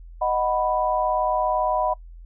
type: chord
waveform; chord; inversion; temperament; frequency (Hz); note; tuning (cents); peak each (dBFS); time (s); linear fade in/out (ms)
sine; B major; first; equal; 622.3 / 740 / 987.8; D#5 / F#5 / B5; 0 / 0 / 0; -24; 0.21-1.94; 10
effects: noise-tail reverb RT60 0.1 s tail -22 dB re dry + added 42 Hz sine -39 dBFS peak until 2.25 s